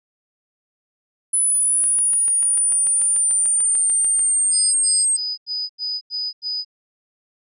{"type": "exponential sweep", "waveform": "sine", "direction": "down", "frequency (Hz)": [10010, 8372], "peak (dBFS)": -15, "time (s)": [1.33, 5.17], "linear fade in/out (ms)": 10}
{"type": "click train", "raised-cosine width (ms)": 0.3, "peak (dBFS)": -22, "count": 17, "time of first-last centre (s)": [1.84, 4.193], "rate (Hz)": 6.8}
{"type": "tone bursts", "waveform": "sine", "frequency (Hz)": 4978, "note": "D#8", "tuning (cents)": 0, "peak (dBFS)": -22, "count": 7, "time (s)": [4.51, 6.648], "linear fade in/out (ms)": 50, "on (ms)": 230, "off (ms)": 88}
{"effects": []}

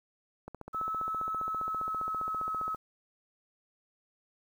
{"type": "click train", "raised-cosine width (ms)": 1, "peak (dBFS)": -28, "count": 35, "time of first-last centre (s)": [0.48, 2.747], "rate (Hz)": 15}
{"type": "tone with pitch glide", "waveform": "sine", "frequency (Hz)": [1300, 1285.1], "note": ["E6", "E6"], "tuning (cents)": [-24, -44], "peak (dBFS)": -31, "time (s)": [0.73, 2.76], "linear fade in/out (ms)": 20, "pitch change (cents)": -20, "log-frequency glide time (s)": [1.06, 2.61]}
{"effects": ["10-bit"]}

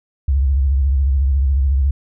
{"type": "tone with vibrato", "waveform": "sine", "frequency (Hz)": 68, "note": "C#2", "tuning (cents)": -33, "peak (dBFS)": -12, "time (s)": [0.28, 1.91], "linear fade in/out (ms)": 5, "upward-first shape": "sine", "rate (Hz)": 14, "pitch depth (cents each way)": 120, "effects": []}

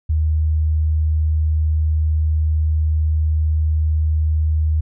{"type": "tone", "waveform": "sine", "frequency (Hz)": 77.78, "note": "D#2", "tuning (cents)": 0, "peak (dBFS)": -14, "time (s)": [0.09, 4.81], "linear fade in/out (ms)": 10, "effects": []}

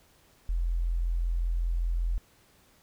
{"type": "tone", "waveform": "sine", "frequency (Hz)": 42.62, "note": "F1", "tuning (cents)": -41, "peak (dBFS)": -25, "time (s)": [0.49, 2.18], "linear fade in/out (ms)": 0, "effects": ["pink hiss -62 dBFS RMS until 2.82 s"]}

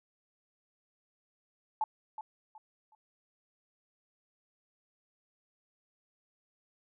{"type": "tone with echo", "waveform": "sine", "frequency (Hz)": 869, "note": "A5", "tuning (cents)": -22, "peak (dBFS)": -27, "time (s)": [1.81, 1.84], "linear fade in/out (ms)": 2, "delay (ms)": 370, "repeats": 3, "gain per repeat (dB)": -11, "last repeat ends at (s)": 2.95, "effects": []}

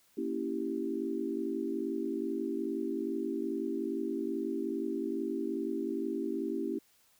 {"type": "chord", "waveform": "sine", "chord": "A# diminished seventh", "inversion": "none", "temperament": "equal with one note detuned", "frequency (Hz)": [233.1, 278.9, 329.6, 392], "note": ["A#3", "C#4", "E4", "G4"], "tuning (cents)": [0, 11, 0, 0], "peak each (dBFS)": [-39, -37, -36, -37], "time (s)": [0.17, 6.79], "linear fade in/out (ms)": 10, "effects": ["white hiss -67 dBFS RMS until 7.19 s"]}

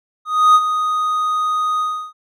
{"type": "tone with ADSR envelope", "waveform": "triangle", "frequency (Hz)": 1244.5, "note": "D#6", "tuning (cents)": 0, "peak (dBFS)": -4, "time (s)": [0.25, 2.13], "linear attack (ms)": 300, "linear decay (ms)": 47, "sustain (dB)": -10, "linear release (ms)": 330, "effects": []}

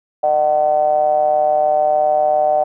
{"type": "ring-modulated tone", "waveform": "triangle", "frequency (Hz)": 73.5, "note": "D2", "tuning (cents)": 2, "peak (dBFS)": -7, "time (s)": [0.23, 2.64], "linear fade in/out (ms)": 10, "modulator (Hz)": 680, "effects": []}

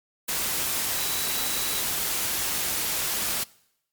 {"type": "tone in noise", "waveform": "sine", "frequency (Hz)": 3926, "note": "B7", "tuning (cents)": -11, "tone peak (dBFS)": -36, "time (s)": [0.95, 1.82], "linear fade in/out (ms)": 10, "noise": "white", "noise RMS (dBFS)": -27, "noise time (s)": [0.28, 3.44], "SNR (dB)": -12, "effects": ["noise-tail reverb RT60 0.8 s tail -23 dB re dry", "MP3 96 kbps"]}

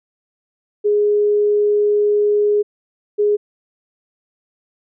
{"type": "tone pair in turn", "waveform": "sine", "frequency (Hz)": [415.3, 415.3], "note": ["G#4", "G#4"], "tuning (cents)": [0, 0], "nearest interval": "unison", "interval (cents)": 0, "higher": "neither", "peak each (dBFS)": -12, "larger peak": "neither", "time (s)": [[0.84, 2.63], [3.18, 3.37]], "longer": "first", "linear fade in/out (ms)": 20, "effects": []}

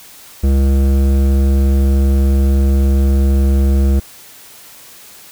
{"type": "tone with hard clipping", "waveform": "triangle", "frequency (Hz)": 68, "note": "C#2", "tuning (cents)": -33, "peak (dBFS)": -11, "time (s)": [0.43, 4], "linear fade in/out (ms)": 10, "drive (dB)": 17, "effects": ["white hiss -39 dBFS RMS until 5.31 s"]}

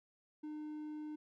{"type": "tone", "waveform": "triangle", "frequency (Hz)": 303.6, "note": "D#4", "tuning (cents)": -42, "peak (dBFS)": -40, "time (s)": [0.43, 1.16], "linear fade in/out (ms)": 10, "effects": []}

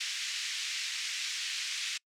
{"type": "band-pass noise", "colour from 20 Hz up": "pink", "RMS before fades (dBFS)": -36, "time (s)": [0, 1.98], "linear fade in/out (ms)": 10, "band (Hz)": [2100, 6800], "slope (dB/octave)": 24, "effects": ["noise-tail reverb RT60 0.1 s tail -26 dB re dry"]}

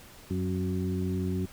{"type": "harmonic tone with a mistuned harmonic", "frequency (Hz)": 92.5, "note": "F#2", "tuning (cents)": 0, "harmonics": [1, 2, 3, 4], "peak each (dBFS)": [-31, -31, -36, -36], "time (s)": [0.3, 1.46], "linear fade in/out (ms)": 10, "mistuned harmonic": 3, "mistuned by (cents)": -26, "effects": ["pink hiss -51 dBFS RMS until 1.52 s"]}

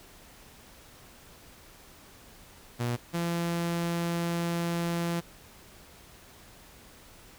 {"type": "tone pair in turn", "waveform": "sawtooth", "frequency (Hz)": [120.4, 170.27], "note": ["B2", "F3"], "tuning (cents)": [-44, -44], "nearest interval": "tritone", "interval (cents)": 600, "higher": "second", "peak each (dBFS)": -24, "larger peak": "neither", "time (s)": [[2.79, 2.97], [3.13, 5.21]], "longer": "second", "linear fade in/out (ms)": 20, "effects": ["pink hiss -53 dBFS RMS until 7.38 s"]}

